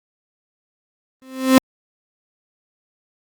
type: tone with exponential growth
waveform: 35% pulse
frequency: 261.6 Hz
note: C4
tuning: in tune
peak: -4 dBFS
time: 1.22-1.58 s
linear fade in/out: 0 ms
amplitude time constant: 77 ms
effects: Opus 24 kbps